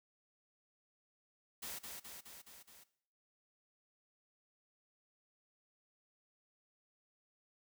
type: noise with echo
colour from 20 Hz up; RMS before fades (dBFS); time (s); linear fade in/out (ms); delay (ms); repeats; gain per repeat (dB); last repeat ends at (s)
white; -45; 1.62-1.79; 10; 210; 5; -3; 2.84
effects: noise-tail reverb RT60 0.6 s tail -17 dB re dry